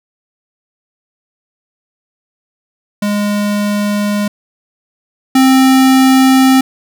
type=tone pair in turn; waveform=square; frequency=206.1 / 263.1 Hz; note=G#3 / C4; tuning=-13 / +10 cents; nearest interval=major third; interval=423 cents; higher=second; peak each=-13 / -6 dBFS; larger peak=second; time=3.02-4.28 / 5.35-6.61 s; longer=neither; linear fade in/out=5 ms; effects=none